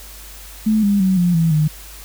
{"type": "tone with pitch steps", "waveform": "sine", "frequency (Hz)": [216.7, 202.2, 188.65, 176.02, 164.23, 153.23], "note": ["A3", "G#3", "F#3", "F3", "E3", "D#3"], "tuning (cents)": [-26, -46, 34, 14, -6, -26], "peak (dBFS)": -12, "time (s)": [0.66, 1.68], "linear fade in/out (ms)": 10, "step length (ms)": 170, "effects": ["added 50 Hz sine -38 dBFS peak until 2.04 s", "white hiss -39 dBFS RMS until 2.04 s"]}